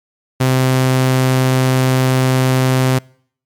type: tone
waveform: sawtooth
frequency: 129.8 Hz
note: C3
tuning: 13 cents flat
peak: -7 dBFS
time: 0.4-2.99 s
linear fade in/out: 10 ms
effects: noise-tail reverb RT60 0.6 s tail -26 dB re dry + MP3 96 kbps